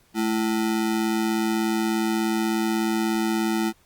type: ring-modulated tone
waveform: square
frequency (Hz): 275.3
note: C#4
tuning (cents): -12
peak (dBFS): -19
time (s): 0.14-3.73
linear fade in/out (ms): 50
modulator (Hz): 58.3
effects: pink hiss -60 dBFS RMS until 3.85 s + Opus 48 kbps